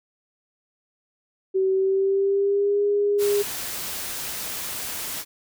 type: tone with pitch glide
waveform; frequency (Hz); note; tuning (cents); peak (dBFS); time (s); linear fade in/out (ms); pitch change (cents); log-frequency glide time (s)
sine; 381.1 to 408.5; G4 to G#4; -49 to -29; -18; 1.54-3.43; 20; +120; 1.72-2.83
type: noise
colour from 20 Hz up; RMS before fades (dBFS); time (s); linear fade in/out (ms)
white; -31; 3.18-5.25; 50
effects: none